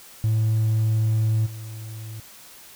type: tone with level steps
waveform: triangle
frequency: 110 Hz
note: A2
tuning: in tune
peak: -15 / -31 dBFS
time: 0.24-2.2 s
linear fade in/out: 0 ms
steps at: 1.45 s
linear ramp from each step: 20 ms
effects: tanh soft clip ceiling -13 dBFS + white hiss -46 dBFS RMS until 2.75 s